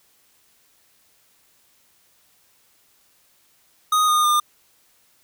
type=tone with pitch steps; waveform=square; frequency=1244.5 / 1225.2 / 1206.3 Hz; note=D#6 / D#6 / D6; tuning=0 / -27 / +46 cents; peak=-16 dBFS; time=3.92-4.4 s; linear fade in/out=5 ms; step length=160 ms; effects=white hiss -60 dBFS RMS until 5.23 s